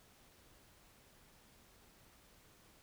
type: silence
effects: pink hiss -65 dBFS RMS until 2.82 s